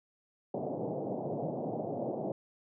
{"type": "band-pass noise", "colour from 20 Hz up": "white", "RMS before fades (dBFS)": -36, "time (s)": [0.54, 2.32], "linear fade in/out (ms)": 2, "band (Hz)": [120, 730], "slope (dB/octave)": 48, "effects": []}